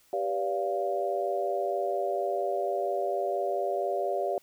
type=chord; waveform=sine; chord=G dominant seventh; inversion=none; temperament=equal with one note detuned; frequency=392 / 493.9 / 578.2 / 698.5 Hz; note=G4 / B4 / D5 / F5; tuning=0 / 0 / -27 / 0 cents; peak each=-32 / -36 / -31 / -31 dBFS; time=0.13-4.38 s; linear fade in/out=2 ms; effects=white hiss -63 dBFS RMS until 4.42 s